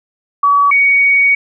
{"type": "tone pair in turn", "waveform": "sine", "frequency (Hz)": [1138, 2242], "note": ["C#6", "C#7"], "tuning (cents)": [45, 19], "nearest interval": "octave", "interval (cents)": 1174, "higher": "second", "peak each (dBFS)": -7, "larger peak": "neither", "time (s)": [[0.43, 0.71], [0.71, 1.35]], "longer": "second", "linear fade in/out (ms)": 5, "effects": []}